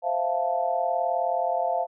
sine chord, F major seventh, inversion second, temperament equal, 523.3 / 659.3 / 698.5 / 880 Hz, C5 / E5 / F5 / A5, 0 / 0 / 0 / 0 cents, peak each -31 / -29 / -25 / -31 dBFS, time 0.02-1.87 s, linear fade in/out 50 ms, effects none

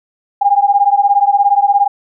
sine beating tone pair, 799 / 816 Hz, G5 / G#5, +33 / -31 cents, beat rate 17 Hz, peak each -11 dBFS, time 0.41-1.88 s, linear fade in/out 10 ms, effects none

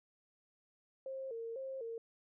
sine tone with vibrato, 493.9 Hz, B4, in tune, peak -40 dBFS, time 1.06-1.98 s, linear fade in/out 2 ms, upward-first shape square, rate 2 Hz, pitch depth 130 cents each way, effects none

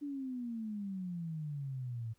sine exponential sweep, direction down, 293.7 to 110.2 Hz, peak -37 dBFS, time 0.01-2.14 s, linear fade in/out 20 ms, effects pink hiss -75 dBFS RMS until 2.18 s

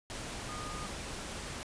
sine tone in noise, 1225 Hz, D#6, 27 cents flat, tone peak -43 dBFS, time 0.49-0.86 s, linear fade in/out 0 ms, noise pink, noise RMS -41 dBFS, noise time 0.1-1.63 s, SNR -5 dB, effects resampled to 22050 Hz

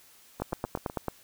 two click trains, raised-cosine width 1 ms, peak -23 / -15 dBFS, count 5 / 7, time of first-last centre 0.4-0.899 / 0.42-1.083 s, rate 8.02 / 9.05 Hz, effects white hiss -57 dBFS RMS until 1.23 s

